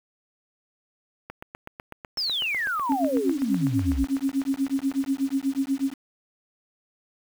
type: click train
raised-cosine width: 0.5 ms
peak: -22 dBFS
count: 31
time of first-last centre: 1.3-5.041 s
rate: 8.02 Hz
type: exponential sweep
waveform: sine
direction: down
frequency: 5460 to 55 Hz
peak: -24 dBFS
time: 2.17-4.05 s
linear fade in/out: 10 ms
type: tone with tremolo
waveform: sine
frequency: 272 Hz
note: C#4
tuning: 33 cents flat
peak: -19 dBFS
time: 2.89-5.94 s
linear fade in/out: 10 ms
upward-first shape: sine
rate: 8.2 Hz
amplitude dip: 95%
effects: 7-bit

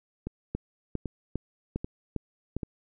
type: two click trains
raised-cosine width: 3 ms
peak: -20 / -17 dBFS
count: 4 / 6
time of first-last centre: 0.27-2.632 / 0.55-2.566 s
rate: 1.27 / 2.48 Hz
effects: none

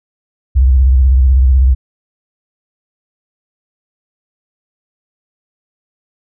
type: tone with vibrato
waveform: sine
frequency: 65 Hz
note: C2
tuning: 11 cents flat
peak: -5 dBFS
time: 0.55-1.75 s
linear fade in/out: 20 ms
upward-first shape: square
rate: 16 Hz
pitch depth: 97 cents each way
effects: none

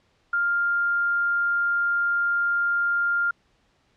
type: tone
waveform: sine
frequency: 1400 Hz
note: F6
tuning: 4 cents sharp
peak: -20 dBFS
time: 0.33-3.31 s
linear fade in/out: 5 ms
effects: pink hiss -65 dBFS RMS until 3.96 s + low-pass 5000 Hz 12 dB/octave

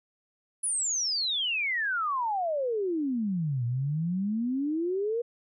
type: exponential two-way sweep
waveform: sine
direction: down then up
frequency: 10240 to 116.54 to 483.5 Hz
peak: -26 dBFS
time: 0.63-5.22 s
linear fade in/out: 10 ms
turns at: 3.65 s
effects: none

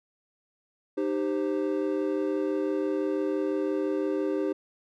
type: chord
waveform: triangle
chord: C minor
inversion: first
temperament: equal with one note detuned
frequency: 306.1 / 392 / 523.3 Hz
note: Eb4 / G4 / C5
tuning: -28 / 0 / 0 cents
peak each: -27 / -27 / -31 dBFS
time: 0.97-4.53 s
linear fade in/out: 10 ms
effects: none

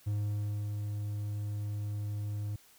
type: tone with ADSR envelope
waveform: triangle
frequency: 103.83 Hz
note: G#2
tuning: in tune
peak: -27 dBFS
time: 0.06-2.56 s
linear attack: 15 ms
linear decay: 610 ms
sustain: -4 dB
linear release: 4 ms
effects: white hiss -61 dBFS RMS until 2.78 s

